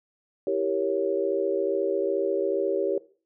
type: chord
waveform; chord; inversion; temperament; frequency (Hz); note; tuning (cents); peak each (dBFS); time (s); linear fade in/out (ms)
sine; E diminished seventh; none; equal; 329.6 / 392 / 466.2 / 554.4; E4 / G4 / Bb4 / Db5; 0 / 0 / 0 / 0; -32 / -26 / -30 / -28; 0.47-2.98; 2
effects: noise-tail reverb RT60 0.4 s tail -19 dB re dry